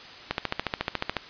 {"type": "click train", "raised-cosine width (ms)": 0.3, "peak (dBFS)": -9, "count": 13, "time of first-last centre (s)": [0.31, 1.167], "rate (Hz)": 14, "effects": ["white hiss -44 dBFS RMS until 1.29 s", "resampled to 11025 Hz"]}